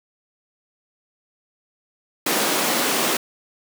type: high-pass noise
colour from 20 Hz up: pink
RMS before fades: -21 dBFS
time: 2.26-3.17 s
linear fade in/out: 5 ms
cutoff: 230 Hz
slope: 24 dB/octave
effects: none